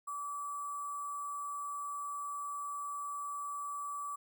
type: tone with sample-and-hold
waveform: sine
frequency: 1155 Hz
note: D6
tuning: 29 cents flat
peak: -37 dBFS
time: 0.07-4.16 s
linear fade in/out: 10 ms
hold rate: 8820 Hz
effects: none